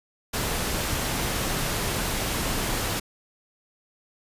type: noise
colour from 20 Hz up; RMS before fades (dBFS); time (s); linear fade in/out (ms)
pink; -27; 0.33-3; 10
effects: resampled to 32000 Hz